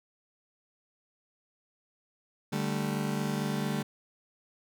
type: chord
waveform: 35% pulse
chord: D suspended fourth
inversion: none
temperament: just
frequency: 146.83 / 195.78 / 220.2 Hz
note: D3 / G3 / A3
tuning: 0 / -2 / +2 cents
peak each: -32 dBFS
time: 2.52-3.83 s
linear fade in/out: 10 ms
effects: none